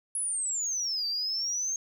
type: exponential two-way sweep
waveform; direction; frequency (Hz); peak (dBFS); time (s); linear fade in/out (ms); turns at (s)
sine; down then up; 10548 to 4616 to 6470; -27; 0.15-1.76; 2; 1.07
effects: tanh soft clip ceiling -24 dBFS